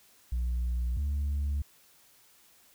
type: tone pair in turn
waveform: sine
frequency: 60.4 / 71.55 Hz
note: B1 / D2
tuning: -38 / -45 cents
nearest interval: minor third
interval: 293 cents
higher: second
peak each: -25 dBFS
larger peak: neither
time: 0.32-0.97 / 0.97-1.62 s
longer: neither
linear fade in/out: 5 ms
effects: tanh soft clip ceiling -26 dBFS + white hiss -61 dBFS RMS until 2.74 s